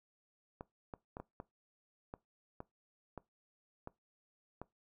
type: clicks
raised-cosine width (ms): 1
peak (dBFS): -30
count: 10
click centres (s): 0.609 / 0.938 / 1.169 / 1.2 / 1.401 / 2.139 / 2.604 / 3.177 / 3.874 / 4.616
effects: noise-tail reverb RT60 0.2 s tail -21 dB re dry